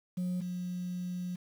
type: tone pair in turn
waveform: sine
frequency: 180.5 / 179.46 Hz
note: F#3 / F3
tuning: -43 / +47 cents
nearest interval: unison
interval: 10 cents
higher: first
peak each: -28 / -33 dBFS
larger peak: first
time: 0.17-0.41 / 0.41-1.36 s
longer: second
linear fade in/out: 10 ms
effects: tanh soft clip ceiling -29 dBFS + 9-bit